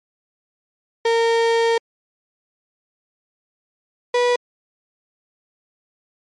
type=tone pair in turn; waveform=35% pulse; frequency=460 / 488.1 Hz; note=A#4 / B4; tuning=-23 / -20 cents; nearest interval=minor second; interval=103 cents; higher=second; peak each=-13 dBFS; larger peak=neither; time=1.05-1.78 / 4.14-4.36 s; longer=first; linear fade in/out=5 ms; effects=low-pass 5000 Hz 12 dB/octave + MP3 48 kbps